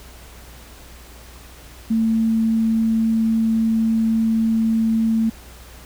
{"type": "tone", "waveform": "sine", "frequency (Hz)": 224.1, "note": "A3", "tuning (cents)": 32, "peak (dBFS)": -15, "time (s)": [1.9, 5.3], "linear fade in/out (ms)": 10, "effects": ["added 60 Hz sine -42 dBFS peak until 5.85 s", "pink hiss -44 dBFS RMS until 5.85 s"]}